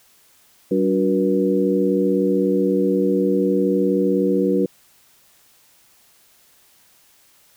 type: harmonic tone with a mistuned harmonic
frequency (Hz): 96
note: G2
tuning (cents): -36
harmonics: 2 / 3 / 4 / 5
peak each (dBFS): -21 / -21 / -21 / -21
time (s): 0.71-4.66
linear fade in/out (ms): 5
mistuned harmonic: 4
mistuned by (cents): -76
effects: white hiss -55 dBFS RMS until 7.56 s